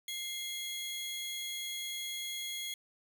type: tone pair together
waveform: sawtooth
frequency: 2104 / 3321 Hz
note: C7 / G#7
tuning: +9 / -1 cents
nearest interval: minor sixth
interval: 790 cents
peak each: -40 / -35 dBFS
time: 0.08-2.74 s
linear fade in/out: 2 ms
effects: none